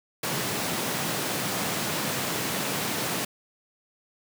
pink high-pass noise, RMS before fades -29 dBFS, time 0.23-3.25 s, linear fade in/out 5 ms, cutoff 130 Hz, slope 24 dB/octave, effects none

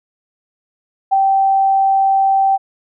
sine tone with ADSR envelope, 778 Hz, G5, 13 cents flat, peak -7 dBFS, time 1.11-2.58 s, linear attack 23 ms, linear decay 7 ms, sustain -3 dB, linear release 30 ms, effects none

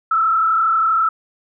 sine tone with frequency modulation, 1318.5 Hz, E6, in tune, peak -13 dBFS, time 0.11-1.09 s, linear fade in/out 5 ms, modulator 32.3 Hz, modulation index 1.2, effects none

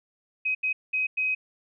sine tone bursts at uneven times, 2526 Hz, D#7, 26 cents sharp, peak -23 dBFS, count 4, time 0.45-0.55 / 0.63-0.73 / 0.93-1.07 / 1.17-1.35 s, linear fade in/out 10 ms, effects none

